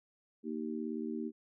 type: harmonic tone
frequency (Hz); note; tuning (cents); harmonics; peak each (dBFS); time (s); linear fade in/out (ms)
77.78; D#2; 0; 3 / 4 / 5; -38 / -40 / -42; 0.43-1.32; 50
effects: none